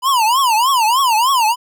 square tone with vibrato, 975 Hz, B5, 23 cents flat, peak -12 dBFS, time 0.02-1.56 s, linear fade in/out 50 ms, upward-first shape triangle, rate 3.3 Hz, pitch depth 260 cents each way, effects none

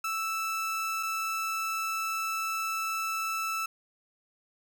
30% pulse tone pair in turn, 1318.5 / 1318.5 Hz, E6 / E6, 0 / 0 cents, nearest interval unison, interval 0 cents, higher neither, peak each -27 dBFS, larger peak neither, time 0.04-1.03 / 1.03-3.66 s, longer second, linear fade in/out 5 ms, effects none

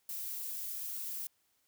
violet noise, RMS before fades -40 dBFS, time 0.09-1.27 s, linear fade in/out 2 ms, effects white hiss -75 dBFS RMS until 1.67 s

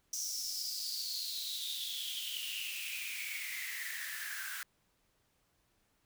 white noise with high-pass filter sweep, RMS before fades -40 dBFS, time 0.13-4.63 s, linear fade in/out 2 ms, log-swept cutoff 5900 to 1500 Hz, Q 9.3, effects pink hiss -75 dBFS RMS until 6.05 s

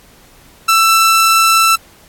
sawtooth tone, 1331 Hz, E6, 16 cents sharp, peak -4 dBFS, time 0.68-1.76 s, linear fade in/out 10 ms, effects pink hiss -45 dBFS RMS until 2.08 s + AAC 64 kbps

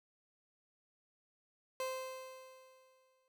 30% pulse tone with exponential decay, 520 Hz, C5, 11 cents flat, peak -33 dBFS, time 1.8-3.28 s, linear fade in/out 1 ms, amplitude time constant 320 ms, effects none

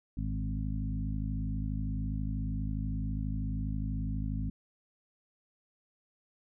harmonic tone with a mistuned harmonic, 52.3 Hz, G#1, 13 cents sharp, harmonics 1 / 2 / 3 / 4 / 5, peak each -34 / -37 / -39 / -40 / -41 dBFS, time 0.17-4.5 s, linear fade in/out 5 ms, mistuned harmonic 2, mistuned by +32 cents, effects none

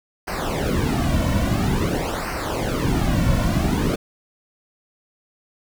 brown noise with flanger, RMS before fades -21 dBFS, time 0.27-3.96 s, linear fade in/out 10 ms, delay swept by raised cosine 0.28 to 2.48 ms, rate 0.49 Hz, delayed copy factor -0.85, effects none

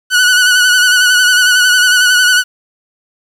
sawtooth tone with vibrato, 1480 Hz, F#6, in tune, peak -3 dBFS, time 0.1-2.44 s, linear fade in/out 50 ms, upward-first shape sine, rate 11 Hz, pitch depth 39 cents each way, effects low-pass 11000 Hz 12 dB/octave + 7-bit

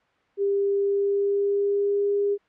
sine tone with pitch glide, 399.1 to 404.9 Hz, G4 to G#4, +31 to -44 cents, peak -20 dBFS, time 0.37-2.38 s, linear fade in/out 50 ms, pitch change +25 cents, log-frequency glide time 0.77-2.13 s, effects white hiss -64 dBFS RMS until 2.48 s + low-pass 2000 Hz 12 dB/octave

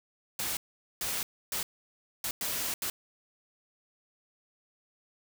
white noise bursts at uneven times, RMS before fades -33 dBFS, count 6, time 0.39-0.57 / 1.01-1.23 / 1.52-1.63 / 2.24-2.31 / 2.41-2.74 / 2.82-2.9 s, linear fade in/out 2 ms, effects none

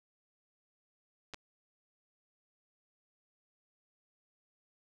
clicks, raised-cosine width 0.2 ms, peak -26 dBFS, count 2, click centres 1.337 / 1.344 s, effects none

